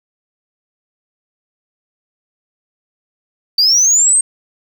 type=linear sweep; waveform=sine; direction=up; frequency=4585 to 8530 Hz; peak=-6 dBFS; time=3.58-4.21 s; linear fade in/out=5 ms; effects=tanh soft clip ceiling -6 dBFS + 7-bit